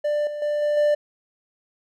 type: tone with level steps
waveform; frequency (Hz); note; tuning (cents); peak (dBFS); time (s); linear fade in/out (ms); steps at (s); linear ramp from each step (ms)
triangle; 592; D5; +14; -18 / -26 / -19 / -17 / -14; 0.04-0.95; 10; 0.27 / 0.42 / 0.62 / 0.77; 2
effects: none